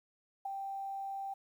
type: tone with ADSR envelope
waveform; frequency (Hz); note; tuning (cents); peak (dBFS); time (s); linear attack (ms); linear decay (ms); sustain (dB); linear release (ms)
sine; 784; G5; 0; -32; 0.45-1.34; 8; 6; -5; 8
effects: 11-bit